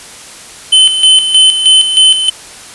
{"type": "tone with tremolo", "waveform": "square", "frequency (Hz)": 3053, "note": "G7", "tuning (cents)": -46, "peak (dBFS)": -3, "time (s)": [0.72, 2.3], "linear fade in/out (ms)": 10, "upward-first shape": "square", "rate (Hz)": 3.2, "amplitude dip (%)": 60, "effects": ["white hiss -31 dBFS RMS until 2.74 s", "resampled to 24000 Hz"]}